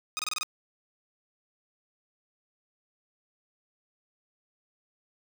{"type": "tone bursts", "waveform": "10% pulse", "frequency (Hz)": 1247, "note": "D#6", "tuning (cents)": 3, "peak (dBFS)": -21, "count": 6, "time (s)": [0.17, 0.431], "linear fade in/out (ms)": 0, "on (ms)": 21, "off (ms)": 27, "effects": []}